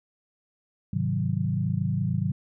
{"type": "chord", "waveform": "sine", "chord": "Ab dominant seventh", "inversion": "none", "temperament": "equal", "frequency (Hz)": [103.83, 130.81, 155.56, 185], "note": ["Ab2", "C3", "Eb3", "Gb3"], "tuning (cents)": [0, 0, 0, 0], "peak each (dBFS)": -29, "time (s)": [0.93, 2.32], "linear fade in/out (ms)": 5, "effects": []}